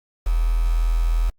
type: tone with quantisation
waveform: sine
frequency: 41.36 Hz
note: E1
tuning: 7 cents sharp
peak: -16 dBFS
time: 0.26-1.3 s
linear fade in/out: 10 ms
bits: 6
effects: Opus 48 kbps